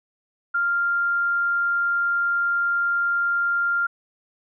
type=tone; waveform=sine; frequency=1395 Hz; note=F6; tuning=2 cents flat; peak=-19 dBFS; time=0.54-3.87 s; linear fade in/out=10 ms; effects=none